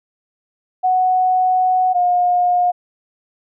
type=tone pair in turn; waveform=sine; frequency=740 / 714.8 Hz; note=F#5 / F5; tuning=0 / +40 cents; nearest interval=minor second; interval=60 cents; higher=first; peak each=-12 dBFS; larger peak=neither; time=0.83-1.94 / 1.94-2.72 s; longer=first; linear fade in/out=20 ms; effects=none